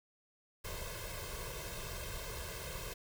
pink noise with comb filter, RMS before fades -43 dBFS, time 0.64-2.94 s, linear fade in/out 10 ms, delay 1.9 ms, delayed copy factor +0.9, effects none

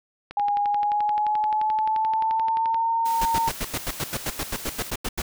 click train, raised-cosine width 0.3 ms, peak -20 dBFS, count 29, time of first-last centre 0.31-2.745 s, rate 11.5 Hz
sine tone with pitch glide, 819 to 914 Hz, G#5 to A#5, -24 to -34 cents, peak -20 dBFS, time 0.37-3.49 s, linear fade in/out 2 ms, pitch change +190 cents, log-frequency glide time 0.63-2.9 s
white noise, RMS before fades -37 dBFS, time 3.05-4.91 s, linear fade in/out 10 ms
pink noise bursts, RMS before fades -27 dBFS, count 16, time 3.21-5.22 s, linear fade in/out 5 ms, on 45 ms, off 86 ms
effects none

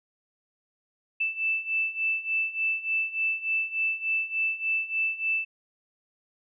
sine beating tone pair, 2642 / 2645.4 Hz, E7 / E7, +3 / +5 cents, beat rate 3.4 Hz, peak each -30 / -27 dBFS, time 1.2-5.45 s, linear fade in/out 10 ms, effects none

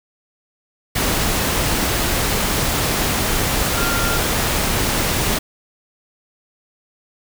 sine tone in noise, 1392 Hz, F6, 6 cents flat, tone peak -23 dBFS, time 3.77-4.18 s, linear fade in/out 10 ms, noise pink, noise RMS -19 dBFS, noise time 0.95-5.39 s, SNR -7 dB, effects none

